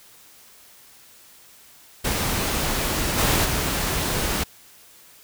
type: noise with level steps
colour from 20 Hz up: pink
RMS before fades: -24 / -20 / -24 dBFS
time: 2.04-4.44 s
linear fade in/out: 10 ms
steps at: 3.17 / 3.44 s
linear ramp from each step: 20 ms
effects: white hiss -50 dBFS RMS until 5.23 s